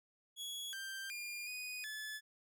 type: tone with pitch steps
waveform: sawtooth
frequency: 3353 / 1574 / 2409 / 2483 / 1726 Hz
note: G#7 / G6 / D7 / D#7 / A6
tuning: +16 / +7 / +43 / -4 / -34 cents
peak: -39 dBFS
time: 0.36-2.21 s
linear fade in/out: 50 ms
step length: 370 ms
effects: none